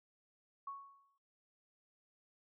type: tone with exponential decay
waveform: sine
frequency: 1108.7 Hz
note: C#6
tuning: in tune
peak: -40 dBFS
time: 0.67-1.18 s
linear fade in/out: 5 ms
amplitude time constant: 110 ms
effects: noise-tail reverb RT60 0.3 s tail -21 dB re dry